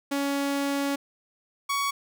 sawtooth tone pair in turn, 280.3 / 1121.2 Hz, C#4 / C#6, +19 / +19 cents, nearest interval 2 octaves, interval 2400 cents, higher second, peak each -21 dBFS, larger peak neither, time 0.11-0.96 / 1.69-1.91 s, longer first, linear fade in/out 10 ms, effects none

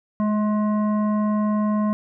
sine tone with frequency modulation, 210.2 Hz, G#3, 21 cents sharp, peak -18 dBFS, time 0.2-1.93 s, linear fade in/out 0 ms, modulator 848 Hz, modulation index 0.54, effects none

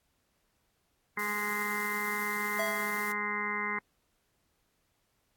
harmonic tone, 207.7 Hz, G#3, in tune, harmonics 1 / 2 / 4 / 5 / 6 / 7 / 8 / 9 / 10, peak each -42 / -42 / -45 / -37 / -42 / -44 / -45 / -39 / -34 dBFS, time 1.17-3.79 s, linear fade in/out 5 ms
blue noise, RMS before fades -43 dBFS, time 1.19-3.12 s, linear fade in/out 2 ms
square tone with exponential decay, 659.3 Hz, E5, in tune, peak -30 dBFS, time 2.59-3.19 s, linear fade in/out 5 ms, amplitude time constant 130 ms
effects pink hiss -75 dBFS RMS until 5.36 s + AAC 64 kbps

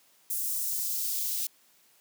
blue noise with high-pass filter sweep, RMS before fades -31 dBFS, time 0.3-1.47 s, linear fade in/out 5 ms, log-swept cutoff 7800 to 3600 Hz, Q 0.98, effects white hiss -63 dBFS RMS until 2 s + high-pass 150 Hz 12 dB/octave

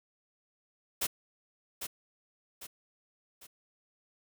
white noise with echo, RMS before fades -31 dBFS, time 1.01-1.07 s, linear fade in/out 10 ms, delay 800 ms, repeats 3, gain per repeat -7 dB, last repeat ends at 3.47 s, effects none

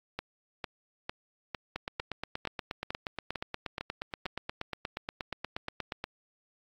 two click trains, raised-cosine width 0.3 ms, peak -18 / -18 dBFS, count 37 / 10, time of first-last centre 1.76-6.041 / 0.19-4.262 s, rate 8.41 / 2.21 Hz, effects AAC 64 kbps

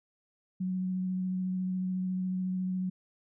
sine tone with vibrato, 185 Hz, F#3, in tune, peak -29 dBFS, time 0.6-2.9 s, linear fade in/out 10 ms, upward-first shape sine, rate 14 Hz, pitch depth 12 cents each way, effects none

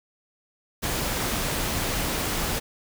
pink noise, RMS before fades -27 dBFS, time 0.82-2.6 s, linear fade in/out 20 ms, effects none

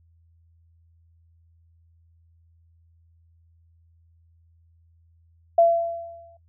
sine tone with exponential decay, 676 Hz, E5, 43 cents sharp, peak -11 dBFS, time 5.58-6.37 s, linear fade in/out 5 ms, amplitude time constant 170 ms, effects noise-tail reverb RT60 0.1 s tail -20 dB re dry + added 83 Hz sine -56 dBFS peak until 6.48 s

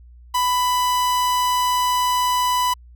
45% pulse tone, 994 Hz, B5, 11 cents sharp, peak -17 dBFS, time 0.34-2.74 s, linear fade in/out 10 ms, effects added 60 Hz sine -42 dBFS peak until 2.95 s

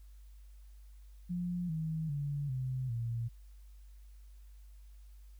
sine tone with pitch steps, 176.7 / 159.25 / 143.52 / 129.35 / 116.58 Hz, F3 / D#3 / D3 / C3 / A#2, +21 / +41 / -40 / -19 / +1 cents, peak -33 dBFS, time 1.29-3.29 s, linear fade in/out 20 ms, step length 400 ms, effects added 50 Hz sine -51 dBFS peak until 5.39 s + white hiss -72 dBFS RMS until 5.39 s

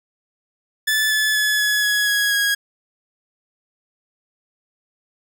sawtooth tone with pitch steps, 1742 / 1726 / 1710.1 / 1694.4 / 1678.8 / 1663.3 / 1648 Hz, A6 / A6 / A6 / G#6 / G#6 / G#6 / G#6, -18 / -34 / -50 / +34 / +18 / +2 / -14 cents, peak -13 dBFS, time 0.87-2.55 s, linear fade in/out 10 ms, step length 240 ms, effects none

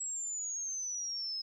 sine exponential sweep, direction down, 7760 to 5110 Hz, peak -35 dBFS, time 0-1.42 s, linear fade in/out 10 ms, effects 12-bit

